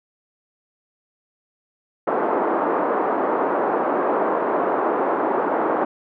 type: band-pass noise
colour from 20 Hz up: pink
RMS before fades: -21 dBFS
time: 2.07-5.85 s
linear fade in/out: 5 ms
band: 310 to 1200 Hz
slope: 24 dB/octave
effects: none